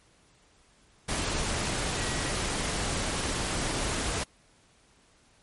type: tone in noise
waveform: sine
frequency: 1921 Hz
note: B6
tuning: 48 cents flat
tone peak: -40 dBFS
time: 1.97-2.31 s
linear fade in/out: 10 ms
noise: pink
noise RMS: -30 dBFS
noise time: 1.08-4.24 s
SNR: -13 dB
effects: pink hiss -62 dBFS RMS until 5.42 s + MP3 48 kbps